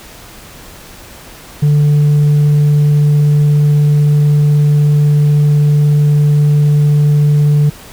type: tone with tanh clipping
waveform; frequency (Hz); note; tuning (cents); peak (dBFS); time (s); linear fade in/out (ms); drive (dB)
sine; 147.3; D3; +6; -7; 1.62-7.7; 10; 2
effects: pink hiss -35 dBFS RMS until 7.92 s